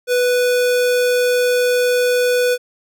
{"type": "tone", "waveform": "square", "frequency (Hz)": 493.9, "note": "B4", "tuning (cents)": 0, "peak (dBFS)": -14, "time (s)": [0.07, 2.58], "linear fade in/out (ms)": 50, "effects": []}